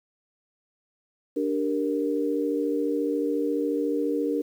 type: chord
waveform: sine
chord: G minor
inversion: second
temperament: equal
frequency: 293.7 / 392 / 466.2 Hz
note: D4 / G4 / Bb4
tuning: 0 / 0 / 0 cents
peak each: -26 / -31 / -27 dBFS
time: 1.36-4.42 s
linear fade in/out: 10 ms
effects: 9-bit